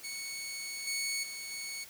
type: tone with level steps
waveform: 15% pulse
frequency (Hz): 2217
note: C#7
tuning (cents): 0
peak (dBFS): -32 / -26 / -34 / -32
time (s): 0.03-1.85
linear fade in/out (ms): 20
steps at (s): 0.87 / 1.23 / 1.51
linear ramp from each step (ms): 5
effects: white hiss -52 dBFS RMS until 1.89 s